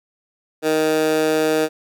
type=tone with high-pass filter; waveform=15% pulse; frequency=156.3 Hz; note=D#3; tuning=8 cents sharp; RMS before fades=-18 dBFS; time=0.62-1.69 s; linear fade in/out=50 ms; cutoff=400 Hz; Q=1.9; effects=none